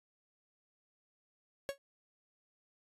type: tone with exponential decay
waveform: 45% pulse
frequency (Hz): 554.4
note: C#5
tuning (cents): 0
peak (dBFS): -31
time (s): 1.69-1.78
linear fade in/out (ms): 0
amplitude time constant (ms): 18
effects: resampled to 32000 Hz